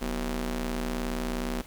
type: ring-modulated tone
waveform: sawtooth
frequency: 142.4 Hz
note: C#3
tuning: 47 cents sharp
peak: -22 dBFS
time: 0.01-1.62 s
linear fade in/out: 10 ms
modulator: 101 Hz
effects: pink hiss -50 dBFS RMS until 1.66 s